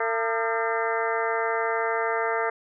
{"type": "harmonic tone with a mistuned harmonic", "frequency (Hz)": 226.6, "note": "A#3", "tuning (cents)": -49, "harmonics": [2, 3, 4, 5, 6, 7, 8, 9], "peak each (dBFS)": [-28, -30, -31, -32, -33, -33, -34, -35], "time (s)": [0, 2.5], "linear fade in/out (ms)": 5, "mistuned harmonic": 5, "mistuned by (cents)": 100, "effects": []}